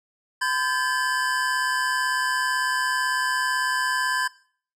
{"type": "tone cluster", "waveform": "square", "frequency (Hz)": [1014, 1584, 1722], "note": ["B5", "G6", "A6"], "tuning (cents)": [45, 18, -38], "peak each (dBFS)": -27, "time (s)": [0.41, 4.28], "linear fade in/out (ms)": 10, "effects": ["noise-tail reverb RT60 0.5 s tail -20 dB re dry", "low-pass 10000 Hz 12 dB/octave"]}